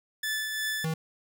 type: tone with tremolo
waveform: sawtooth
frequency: 1744 Hz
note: A6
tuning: 16 cents flat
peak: -24 dBFS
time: 0.23-0.85 s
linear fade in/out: 5 ms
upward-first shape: triangle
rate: 2.8 Hz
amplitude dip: 40%
type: tone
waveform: square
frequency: 160 Hz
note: D#3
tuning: 49 cents sharp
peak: -28 dBFS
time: 0.84-0.94 s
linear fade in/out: 5 ms
effects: none